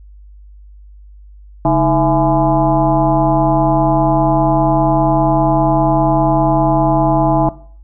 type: tone with frequency modulation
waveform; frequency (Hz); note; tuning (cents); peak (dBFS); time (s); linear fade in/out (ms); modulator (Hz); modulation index
sine; 490; B4; -14; -9; 1.65-7.49; 2; 175; 2.5
effects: noise-tail reverb RT60 0.5 s tail -18 dB re dry + added 50 Hz sine -36 dBFS peak until 7.83 s